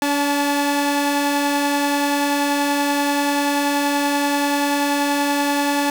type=tone pair together; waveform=sawtooth; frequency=285.2 / 866 Hz; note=C#4 / A5; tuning=+49 / -28 cents; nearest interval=octave + perfect fifth; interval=1923 cents; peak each=-15 / -18 dBFS; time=0.02-5.9 s; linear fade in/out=2 ms; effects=none